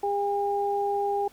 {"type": "tone pair together", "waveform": "sine", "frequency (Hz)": [403.7, 807.4], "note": ["G#4", "G#5"], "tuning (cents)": [-49, -49], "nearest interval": "octave", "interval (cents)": 1200, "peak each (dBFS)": [-27, -26], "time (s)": [0.03, 1.28], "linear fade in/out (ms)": 5, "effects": ["pink hiss -56 dBFS RMS until 1.32 s"]}